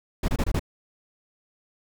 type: noise bursts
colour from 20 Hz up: brown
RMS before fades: -23 dBFS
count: 5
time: 0.23-0.595 s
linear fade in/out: 5 ms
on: 53 ms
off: 25 ms
effects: none